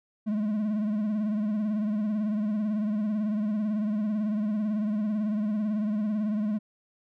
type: tone with vibrato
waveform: triangle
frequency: 211.5 Hz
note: G#3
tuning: 32 cents sharp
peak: -23 dBFS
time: 0.26-6.59 s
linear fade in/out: 20 ms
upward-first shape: sine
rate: 18 Hz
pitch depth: 66 cents each way
effects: none